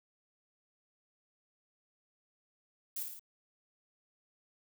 violet noise with echo, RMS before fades -38 dBFS, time 2.96-3.03 s, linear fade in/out 5 ms, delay 55 ms, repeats 3, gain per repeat -4 dB, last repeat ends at 3.195 s, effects none

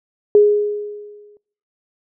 sine tone with exponential decay, 415.3 Hz, G#4, in tune, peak -5 dBFS, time 0.35-1.37 s, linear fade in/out 1 ms, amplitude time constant 220 ms, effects noise-tail reverb RT60 0.6 s tail -24 dB re dry

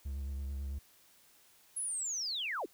triangle tone with vibrato, 68.8 Hz, C#2, 12 cents flat, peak -34 dBFS, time 0.05-0.79 s, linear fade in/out 10 ms, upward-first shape sine, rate 9.1 Hz, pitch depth 47 cents each way
sine linear sweep, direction down, 10820 to 240 Hz, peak -34 dBFS, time 1.76-2.66 s, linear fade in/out 10 ms
effects white hiss -64 dBFS RMS until 2.73 s

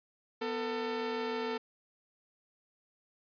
sawtooth tone pair together, 247.1 / 447.5 Hz, B3 / A4, +1 / +29 cents, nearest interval minor seventh, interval 1028 cents, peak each -35 / -30 dBFS, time 0.41-1.58 s, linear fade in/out 10 ms, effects resampled to 11025 Hz

